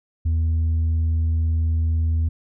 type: tone with tanh clipping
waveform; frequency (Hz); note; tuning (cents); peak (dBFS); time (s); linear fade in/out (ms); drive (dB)
sine; 81; E2; -30; -18; 0.25-2.29; 10; 2
effects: none